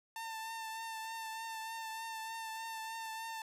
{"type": "tone with vibrato", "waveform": "sawtooth", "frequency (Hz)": 896, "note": "A5", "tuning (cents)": 31, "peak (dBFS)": -37, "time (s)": [0.16, 3.42], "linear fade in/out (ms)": 2, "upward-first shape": "triangle", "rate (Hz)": 3.3, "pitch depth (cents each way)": 27, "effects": ["resampled to 32000 Hz", "12-bit"]}